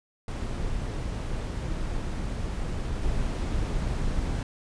brown noise with level steps, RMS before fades -30 / -28 dBFS, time 0.28-4.43 s, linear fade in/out 2 ms, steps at 3.02 s, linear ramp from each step 5 ms, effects resampled to 22050 Hz

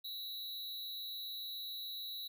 square tone with amplitude modulation, 3919 Hz, B7, 14 cents flat, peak -39 dBFS, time 0.04-2.28 s, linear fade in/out 10 ms, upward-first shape sine, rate 227 Hz, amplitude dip 65%, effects none

